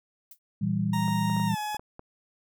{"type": "noise with exponential decay", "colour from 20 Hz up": "violet", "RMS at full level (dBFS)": -40, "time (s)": [0.31, 0.39], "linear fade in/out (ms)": 5, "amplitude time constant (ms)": 16}
{"type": "chord", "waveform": "sine", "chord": "E diminished", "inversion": "second", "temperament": "equal", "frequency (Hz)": [116.54, 164.81, 196], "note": ["Bb2", "E3", "G3"], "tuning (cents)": [0, 0, 0], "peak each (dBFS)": [-30, -29, -27], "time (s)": [0.61, 1.55], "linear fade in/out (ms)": 10}
{"type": "tone with pitch glide", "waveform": "40% pulse", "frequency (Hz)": [932.3, 845.1], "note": ["A#5", "G#5"], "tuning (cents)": [0, 30], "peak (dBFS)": -29, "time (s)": [0.93, 1.77], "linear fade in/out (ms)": 5, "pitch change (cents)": -170, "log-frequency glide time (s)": [1.47, 1.58]}
{"type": "clicks", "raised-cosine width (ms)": 1, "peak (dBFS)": -28, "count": 7, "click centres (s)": [1.081, 1.299, 1.366, 1.398, 1.746, 1.795, 1.994]}
{"effects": []}